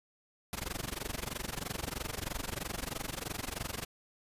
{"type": "noise with amplitude modulation", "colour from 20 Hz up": "pink", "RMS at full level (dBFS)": -35, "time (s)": [0.53, 3.85], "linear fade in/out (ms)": 0, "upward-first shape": "sine", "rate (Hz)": 23.1, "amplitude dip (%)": 95, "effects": ["resampled to 32000 Hz"]}